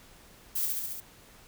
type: noise with echo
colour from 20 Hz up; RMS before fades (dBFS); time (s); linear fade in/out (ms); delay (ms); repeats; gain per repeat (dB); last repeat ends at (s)
violet; -30; 0.55-0.66; 10; 69; 5; -2; 1.005
effects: pink hiss -55 dBFS RMS until 1.47 s